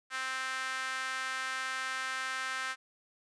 sawtooth tone with high-pass filter, 261.6 Hz, C4, in tune, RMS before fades -36 dBFS, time 0.1-2.76 s, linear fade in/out 50 ms, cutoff 1500 Hz, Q 2.8, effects resampled to 22050 Hz

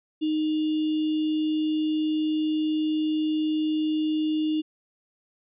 sine tone with sample-and-hold, 309.3 Hz, D#4, 10 cents flat, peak -22 dBFS, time 0.21-4.62 s, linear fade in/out 20 ms, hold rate 3150 Hz, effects resampled to 8000 Hz

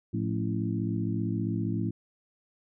harmonic tone with a mistuned harmonic, 55.2 Hz, A1, 6 cents sharp, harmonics 2 / 3 / 4 / 5 / 6, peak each -31 / -33 / -34 / -35 / -36 dBFS, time 0.13-1.91 s, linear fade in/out 10 ms, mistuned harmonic 3, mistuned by +120 cents, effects none

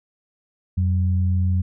sine tone pair together, 89.24 / 188.5 Hz, F2 / F#3, +38 / +32 cents, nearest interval octave + minor second, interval 1294 cents, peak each -17 / -27 dBFS, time 0.77-1.62 s, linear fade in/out 10 ms, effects none

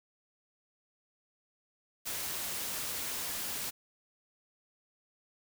white noise, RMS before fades -37 dBFS, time 2.05-3.71 s, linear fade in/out 20 ms, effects none

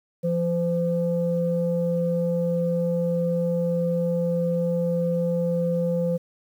sine tone pair together, 171.55 / 513 Hz, F3 / C5, -31 / -34 cents, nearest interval octave + perfect fifth, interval 1897 cents, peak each -23 dBFS, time 0.23-6.18 s, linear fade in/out 20 ms, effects tanh soft clip ceiling -13 dBFS + 9-bit

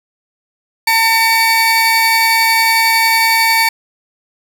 30% pulse tone pair together, 904.6 / 2267 Hz, A5 / C#7, +48 / +38 cents, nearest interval octave + major third, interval 1590 cents, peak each -10 dBFS, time 0.87-3.69 s, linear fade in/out 5 ms, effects none

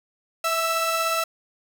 sawtooth tone pair together, 654 / 1324.7 Hz, E5 / E6, -14 / +8 cents, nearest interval octave, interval 1222 cents, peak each -22 / -20 dBFS, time 0.44-1.24 s, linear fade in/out 5 ms, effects 8-bit

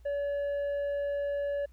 sine tone with tanh clipping, 570 Hz, C#5, 48 cents sharp, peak -30 dBFS, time 0.05-1.66 s, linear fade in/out 10 ms, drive 5 dB, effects added 60 Hz sine -52 dBFS peak until 1.72 s + pink hiss -71 dBFS RMS until 1.72 s

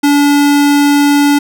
square tone, 287.6 Hz, D4, 36 cents flat, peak -7 dBFS, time 0.03-1.39 s, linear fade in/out 10 ms, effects none

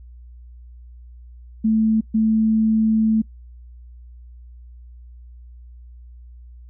sine tone bursts at uneven times, 220 Hz, A3, in tune, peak -14 dBFS, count 2, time 1.64-2.01 / 2.14-3.22 s, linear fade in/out 10 ms, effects noise-tail reverb RT60 0.1 s tail -24 dB re dry + added 60 Hz sine -39 dBFS peak until 6.69 s

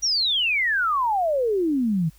sine exponential sweep, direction down, 5920 to 151.7 Hz, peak -19 dBFS, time 0.02-2.1 s, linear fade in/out 20 ms, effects added 50 Hz sine -51 dBFS peak until 2.18 s + white hiss -58 dBFS RMS until 2.18 s

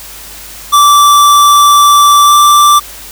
square tone with pitch glide, 1165 to 1173.8 Hz, D6 to D6, -14 to -1 cents, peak -3 dBFS, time 0.72-2.8 s, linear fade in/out 20 ms, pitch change +13 cents, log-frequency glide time 2.25-2.32 s, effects added 50 Hz sine -37 dBFS peak until 3.11 s + white hiss -29 dBFS RMS until 3.11 s

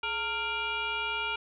sine tone with frequency modulation, 1880 Hz, A#6, 14 cents sharp, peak -29 dBFS, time 0.03-1.36 s, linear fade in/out 5 ms, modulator 486 Hz, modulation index 2.4, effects none

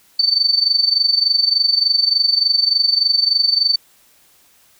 sine tone with amplitude modulation, 4545 Hz, C#8, 42 cents sharp, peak -9 dBFS, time 0.19-3.76 s, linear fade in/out 5 ms, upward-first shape sine, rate 23.4 Hz, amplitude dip 80%, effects white hiss -53 dBFS RMS until 4.79 s

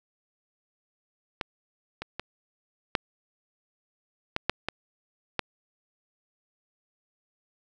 clicks, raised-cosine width 0.3 ms, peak -13 / -18 / -16 / -6 / -10 / -6 / -12 / -9 dBFS, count 8, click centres 1.412 / 2.02 / 2.196 / 2.952 / 4.364 / 4.496 / 4.686 / 5.393 s, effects none

